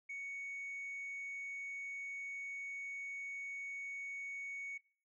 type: tone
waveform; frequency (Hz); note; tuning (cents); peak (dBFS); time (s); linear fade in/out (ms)
sine; 2227; C#7; +7; -40; 0.09-4.78; 10
effects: noise-tail reverb RT60 0.4 s tail -22 dB re dry + tanh soft clip ceiling -40 dBFS